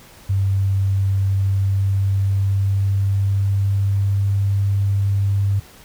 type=tone with pitch glide; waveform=sine; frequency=97.4 to 99.33 Hz; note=G2 to G2; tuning=-11 to +23 cents; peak=-15 dBFS; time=0.29-5.6 s; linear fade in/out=10 ms; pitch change=+34 cents; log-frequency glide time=1.34-4.35 s; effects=pink hiss -45 dBFS RMS until 5.84 s